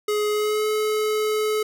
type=tone with pitch glide; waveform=square; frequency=420 to 428.6 Hz; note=G#4 to A4; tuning=+19 to -45 cents; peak=-21 dBFS; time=0.08-1.63 s; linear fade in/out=5 ms; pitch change=+36 cents; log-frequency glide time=0.3-0.67 s; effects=none

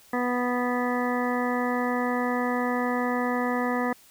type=harmonic tone; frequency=246.4 Hz; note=B3; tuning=4 cents flat; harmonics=1 / 2 / 3 / 4 / 5 / 7 / 8; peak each=-27 / -30 / -32 / -33 / -34 / -35 / -36 dBFS; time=0.13-3.93 s; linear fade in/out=5 ms; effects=white hiss -55 dBFS RMS until 4.1 s

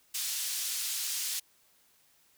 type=band-pass noise; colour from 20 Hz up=pink; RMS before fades=-34 dBFS; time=0.14-1.4 s; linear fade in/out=10 ms; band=4300 to 16000 Hz; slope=12 dB/octave; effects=white hiss -66 dBFS RMS until 2.37 s

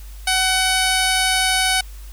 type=tone with low-pass filter; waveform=10% pulse; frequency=751 Hz; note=F#5; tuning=26 cents sharp; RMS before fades=-18 dBFS; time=0.27-1.81 s; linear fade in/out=5 ms; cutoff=8900 Hz; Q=3.3; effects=added 50 Hz sine -33 dBFS peak until 2.12 s + white hiss -47 dBFS RMS until 2.12 s

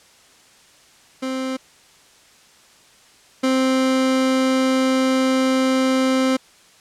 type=tone pair in turn; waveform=30% pulse; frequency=261.6 / 261.6 Hz; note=C4 / C4; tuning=0 / 0 cents; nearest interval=unison; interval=0 cents; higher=neither; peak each=-20 / -13 dBFS; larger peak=second; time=1.22-1.57 / 3.43-6.37 s; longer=second; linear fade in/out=10 ms; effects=white hiss -51 dBFS RMS until 6.8 s + low-pass 8000 Hz 12 dB/octave

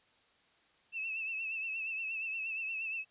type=tone with vibrato; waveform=sine; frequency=2637 Hz; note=E7; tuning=in tune; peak=-35 dBFS; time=0.92-3.05 s; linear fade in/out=50 ms; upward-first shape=triangle; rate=8.5 Hz; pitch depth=64 cents each way; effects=white hiss -68 dBFS RMS until 3.1 s + resampled to 8000 Hz

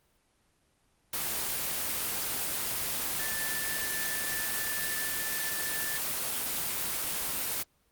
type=tone in noise; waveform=sine; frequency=1760 Hz; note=A6; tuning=in tune; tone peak=-36 dBFS; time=3.19-5.98 s; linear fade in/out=5 ms; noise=white; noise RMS=-32 dBFS; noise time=1.13-7.63 s; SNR=-7 dB; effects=pink hiss -70 dBFS RMS until 7.91 s + Opus 24 kbps

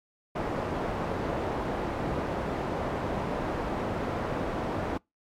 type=low-pass noise; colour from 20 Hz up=white; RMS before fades=-31 dBFS; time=0.35-4.98 s; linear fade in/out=10 ms; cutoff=720 Hz; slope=12 dB/octave; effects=noise-tail reverb RT60 0.2 s tail -25 dB re dry + MP3 96 kbps

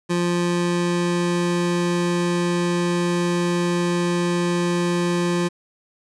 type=tone pair together; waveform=square; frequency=174.61 / 349.2 Hz; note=F3 / F4; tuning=0 / 0 cents; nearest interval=octave; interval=1200 cents; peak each=-22 / -23 dBFS; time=0.09-5.49 s; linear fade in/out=20 ms; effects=resampled to 22050 Hz + 8-bit

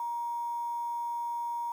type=tone with quantisation; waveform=sine; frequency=945 Hz; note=A#5; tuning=23 cents sharp; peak=-31 dBFS; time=0-1.72 s; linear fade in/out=2 ms; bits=9; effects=none

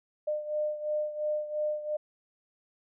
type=beating tone pair; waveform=sine; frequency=603 / 605.9 Hz; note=D5 / D#5; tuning=+46 / -46 cents; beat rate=2.9 Hz; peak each=-30 / -35 dBFS; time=0.27-1.97 s; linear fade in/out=10 ms; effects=none

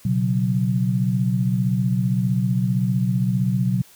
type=chord; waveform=sine; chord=B suspended second; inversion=none; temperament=just; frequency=123.47 / 138.9 / 185.21 Hz; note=B2 / C#3 / F#3; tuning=0 / +4 / +2 cents; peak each=-21 / -25 / -21 dBFS; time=0.05-3.82 s; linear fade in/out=5 ms; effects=white hiss -50 dBFS RMS until 3.95 s

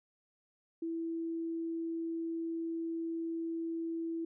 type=tone; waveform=sine; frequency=330.2 Hz; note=E4; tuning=3 cents sharp; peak=-34 dBFS; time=0.82-4.25 s; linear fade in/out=5 ms; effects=none

